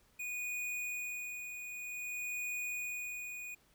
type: tone with tremolo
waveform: square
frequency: 2465 Hz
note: D#7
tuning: 17 cents flat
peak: -37 dBFS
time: 0.19-3.55 s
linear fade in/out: 10 ms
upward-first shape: sine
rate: 0.53 Hz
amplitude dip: 50%
effects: pink hiss -69 dBFS RMS until 3.74 s